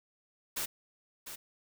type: noise with echo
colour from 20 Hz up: white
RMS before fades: -35 dBFS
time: 0.56-0.66 s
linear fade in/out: 10 ms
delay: 700 ms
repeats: 1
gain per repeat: -9 dB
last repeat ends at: 1.36 s
effects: none